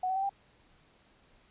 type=tone with pitch steps; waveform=sine; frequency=740 / 756.9 / 774.1 / 791.7 Hz; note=F#5 / F#5 / G5 / G5; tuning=0 / +39 / -22 / +17 cents; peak=-28 dBFS; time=0.03-0.294 s; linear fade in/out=5 ms; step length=66 ms; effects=pink hiss -64 dBFS RMS until 1.5 s + resampled to 8000 Hz